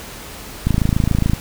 click train, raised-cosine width 5 ms, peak -3 dBFS, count 19, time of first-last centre 0.67-1.334 s, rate 27.1 Hz, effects pink hiss -34 dBFS RMS until 1.4 s

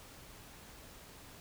silence, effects pink hiss -54 dBFS RMS until 1.4 s

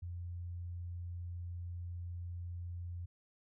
sine tone, 87.31 Hz, F2, in tune, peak -40 dBFS, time 0.02-3.06 s, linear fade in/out 10 ms, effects none

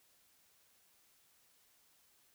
silence, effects white hiss -70 dBFS RMS until 2.34 s

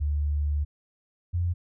sine tone pair in turn, 73.42 / 87.31 Hz, D2 / F2, 0 / 0 cents, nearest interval minor third, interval 300 cents, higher second, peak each -23 dBFS, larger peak neither, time 0-0.65 / 1.33-1.54 s, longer first, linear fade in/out 20 ms, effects none

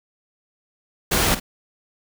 pink noise with echo, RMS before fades -19 dBFS, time 1.11-1.35 s, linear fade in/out 10 ms, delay 50 ms, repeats 1, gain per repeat -13 dB, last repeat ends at 1.4 s, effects none

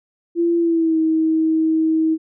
sine tone with pitch glide, 340 to 319.1 Hz, F4 to D#4, -46 to +44 cents, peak -14 dBFS, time 0.35-2.18 s, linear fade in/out 50 ms, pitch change -110 cents, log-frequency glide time 0.58-0.98 s, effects none

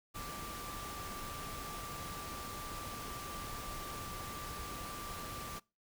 sine tone in noise, 1174.7 Hz, D6, in tune, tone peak -46 dBFS, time 0.14-5.6 s, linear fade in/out 20 ms, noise pink, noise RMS -45 dBFS, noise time 0.14-5.6 s, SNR -4 dB, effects noise-tail reverb RT60 0.3 s tail -25 dB re dry

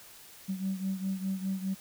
sine beating tone pair, 190 / 194.9 Hz, F#3 / G3, +46 / -10 cents, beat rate 4.9 Hz, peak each -31 / -35 dBFS, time 0.48-1.75 s, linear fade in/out 20 ms, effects tanh soft clip ceiling -24 dBFS + white hiss -52 dBFS RMS until 1.8 s

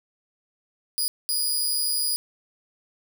15% pulse tone bursts at uneven times, 4914 Hz, D#8, 22 cents flat, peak -16 dBFS, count 2, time 0.98-1.08 / 1.29-2.16 s, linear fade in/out 0 ms, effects none

